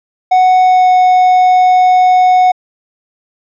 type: tone with pitch glide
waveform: triangle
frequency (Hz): 740 to 735.3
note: F#5 to F#5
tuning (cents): 0 to -11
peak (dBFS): -3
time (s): 0.31-2.52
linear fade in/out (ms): 10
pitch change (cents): -11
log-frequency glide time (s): 0.63-0.9
effects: resampled to 16000 Hz